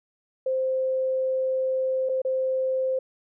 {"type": "tone with dropouts", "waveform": "sine", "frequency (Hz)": 522, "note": "C5", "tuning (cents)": -4, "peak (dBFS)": -22, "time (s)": [0.46, 2.99], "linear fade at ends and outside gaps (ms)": 5, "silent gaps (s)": [[2.09, 2.094], [2.218, 2.249]], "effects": []}